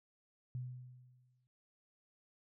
sine tone with exponential decay, 125.5 Hz, B2, 28 cents sharp, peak -37 dBFS, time 0.55-1.47 s, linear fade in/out 0 ms, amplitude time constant 200 ms, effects none

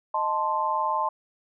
sine chord, A diminished, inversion second, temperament equal, 622.3 / 880 / 1046.5 Hz, Eb5 / A5 / C6, 0 / 0 / 0 cents, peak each -32 / -26 / -26 dBFS, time 0.14-1.09 s, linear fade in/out 5 ms, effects none

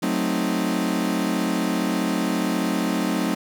40% pulse chord, F# diminished seventh, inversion none, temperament equal, 185 / 220 / 261.6 / 311.1 Hz, F#3 / A3 / C4 / Eb4, 0 / 0 / 0 / 0 cents, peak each -26 dBFS, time 0.02-3.35 s, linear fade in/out 10 ms, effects none

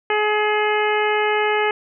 harmonic tone, 422.8 Hz, G#4, 31 cents sharp, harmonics 1 / 2 / 3 / 4 / 5 / 6 / 7, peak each -20 / -22 / -27 / -26 / -25 / -29 / -31 dBFS, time 0.1-1.71 s, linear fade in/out 2 ms, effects none

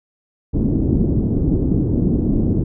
white low-pass noise, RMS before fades -17 dBFS, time 0.53-2.64 s, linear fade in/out 10 ms, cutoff 300 Hz, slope 24 dB/octave, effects none

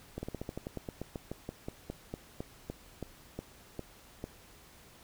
slowing click train, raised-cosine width 2 ms, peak -24 dBFS, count 23, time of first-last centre 0.18-4.241 s, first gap 50 ms, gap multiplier 1.11, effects pink hiss -57 dBFS RMS until 5.03 s

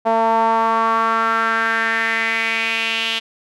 sawtooth tone with band-pass filter sweep, 225.7 Hz, A3, 44 cents sharp, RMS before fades -18 dBFS, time 0.05-3.2 s, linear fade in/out 20 ms, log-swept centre 770 to 3100 Hz, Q 4.2, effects none

